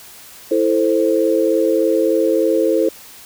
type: chord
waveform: sine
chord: A minor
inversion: second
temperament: equal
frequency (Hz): 329.6 / 440 / 523.3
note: E4 / A4 / C5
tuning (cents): 0 / 0 / 0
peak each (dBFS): -17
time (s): 0.51-2.89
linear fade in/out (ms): 5
effects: white hiss -40 dBFS RMS until 3.25 s